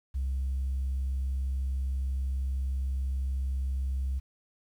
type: tone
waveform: sine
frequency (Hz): 66.3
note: C2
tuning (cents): +23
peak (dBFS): -26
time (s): 0.14-4.2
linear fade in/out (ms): 20
effects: tanh soft clip ceiling -25 dBFS + 10-bit